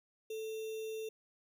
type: tone with sample-and-hold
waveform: sine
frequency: 440 Hz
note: A4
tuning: in tune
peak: -38 dBFS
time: 0.3-1.09 s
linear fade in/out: 5 ms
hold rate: 3150 Hz
effects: none